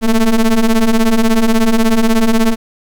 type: ring-modulated tone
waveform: square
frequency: 110.8 Hz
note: A2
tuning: 13 cents sharp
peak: -6 dBFS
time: 0.01-2.56 s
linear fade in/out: 50 ms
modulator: 119 Hz
effects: 8-bit